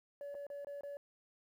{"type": "tone with dropouts", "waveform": "sine", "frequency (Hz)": 570, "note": "C#5", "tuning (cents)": 48, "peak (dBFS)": -40, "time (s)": [0.21, 0.97], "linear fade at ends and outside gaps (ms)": 1, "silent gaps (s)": [[0.344, 0.35], [0.467, 0.501], [0.647, 0.67], [0.809, 0.834]], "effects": ["tanh soft clip ceiling -41 dBFS", "12-bit"]}